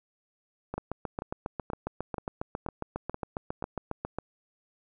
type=two click trains; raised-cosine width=1 ms; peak=-18 / -20 dBFS; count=26 / 7; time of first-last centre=0.78-4.186 / 0.74-3.625 s; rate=7.34 / 2.08 Hz; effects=none